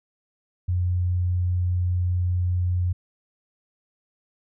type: tone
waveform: sine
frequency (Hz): 89.5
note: F2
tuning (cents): +43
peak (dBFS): -20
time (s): 0.68-2.93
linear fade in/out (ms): 10
effects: none